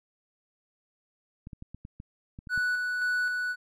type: clicks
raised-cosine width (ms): 5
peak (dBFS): -29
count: 9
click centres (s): 1.471 / 1.532 / 1.624 / 1.746 / 1.851 / 2.001 / 2.389 / 2.472 / 2.577
type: tone with tremolo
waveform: triangle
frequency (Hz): 1480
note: F#6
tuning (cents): 0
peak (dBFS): -23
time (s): 2.49-3.56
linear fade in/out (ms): 50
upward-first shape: square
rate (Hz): 1.9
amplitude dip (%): 30
effects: none